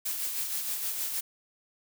blue noise with tremolo, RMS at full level -31 dBFS, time 0.05-1.21 s, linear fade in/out 10 ms, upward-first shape sine, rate 6.4 Hz, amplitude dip 40%, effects none

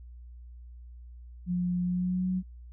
sine tone with pitch glide, 178.2 to 184.59 Hz, F3 to F#3, +35 to -4 cents, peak -26 dBFS, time 1.46-2.43 s, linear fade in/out 50 ms, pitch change +61 cents, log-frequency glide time 1.83-2.29 s, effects added 60 Hz sine -44 dBFS peak until 2.72 s

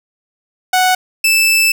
sawtooth tone pair in turn, 740 / 2637 Hz, F#5 / E7, 0 / 0 cents, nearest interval octave + minor seventh, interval 2200 cents, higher second, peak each -6 dBFS, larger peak neither, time 0.73-0.95 / 1.24-1.72 s, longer second, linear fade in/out 5 ms, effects none

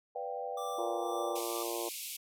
sine chord, G dominant seventh, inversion first, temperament equal with one note detuned, 493.9 / 585.3 / 698.5 / 784 Hz, B4 / D5 / F5 / G5, 0 / -6 / 0 / 0 cents, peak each -40 / -43 / -43 / -40 dBFS, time 0.15-1.4 s, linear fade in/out 10 ms
square tone with tremolo, 1174.7 Hz, D6, in tune, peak -40 dBFS, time 0.57-1.63 s, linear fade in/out 5 ms, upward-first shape sine, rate 2 Hz, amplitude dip 55%
harmonic tone, 116.54 Hz, A#2, in tune, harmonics 3 / 4 / 5 / 6 / 7 / 8 / 9, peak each -39 / -41 / -43 / -45 / -46 / -47 / -48 dBFS, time 0.78-1.89 s, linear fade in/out 5 ms
white band-pass noise, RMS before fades -42 dBFS, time 1.35-2.17 s, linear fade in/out 10 ms, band 2200 to 15000 Hz, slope 96 dB/octave
effects none

